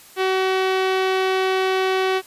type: tone with low-pass filter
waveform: sawtooth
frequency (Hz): 377.8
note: F#4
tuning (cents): +36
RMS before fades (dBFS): -20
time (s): 0.16-2.22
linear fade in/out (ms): 50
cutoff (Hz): 3400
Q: 1.3
effects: white hiss -46 dBFS RMS until 2.26 s + resampled to 32000 Hz